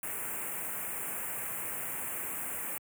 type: band-stop noise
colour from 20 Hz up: white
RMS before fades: -37 dBFS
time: 0.03-2.78 s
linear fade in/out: 2 ms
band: 2600 to 7900 Hz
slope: 48 dB/octave
effects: high-pass 100 Hz 12 dB/octave